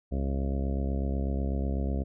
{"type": "harmonic tone", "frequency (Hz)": 68.1, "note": "C#2", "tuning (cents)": -30, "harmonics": [1, 2, 3, 4, 5, 6, 7, 8, 9, 10], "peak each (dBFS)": [-28, -37, -35, -38, -45, -42, -47, -43, -47, -46], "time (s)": [0.11, 2.04], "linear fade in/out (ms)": 20, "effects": []}